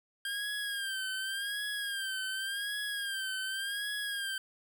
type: tone with vibrato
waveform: 25% pulse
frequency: 1600 Hz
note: G6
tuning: 35 cents sharp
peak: -30 dBFS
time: 0.25-4.38 s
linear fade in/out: 2 ms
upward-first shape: sine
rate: 0.88 Hz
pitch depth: 77 cents each way
effects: none